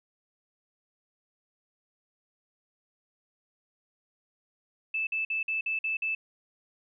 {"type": "tone bursts", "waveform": "sine", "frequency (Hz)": 2630, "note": "E7", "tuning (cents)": -5, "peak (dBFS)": -27, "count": 7, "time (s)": [4.94, 6.15], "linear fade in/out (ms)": 5, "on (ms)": 130, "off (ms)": 50, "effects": []}